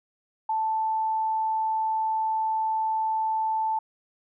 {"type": "tone", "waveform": "sine", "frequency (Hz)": 880, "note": "A5", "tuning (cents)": 0, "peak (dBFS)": -23, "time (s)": [0.49, 3.79], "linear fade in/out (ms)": 5, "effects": []}